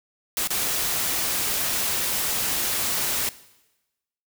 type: noise with dropouts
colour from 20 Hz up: white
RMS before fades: -25 dBFS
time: 0.37-3.29 s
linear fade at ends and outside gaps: 1 ms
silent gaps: 0.474-0.504 s
effects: noise-tail reverb RT60 1.0 s tail -18 dB re dry